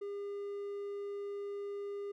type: tone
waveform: triangle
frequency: 404.1 Hz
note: G#4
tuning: 47 cents flat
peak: -36 dBFS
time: 0.01-2.12 s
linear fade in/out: 10 ms
effects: none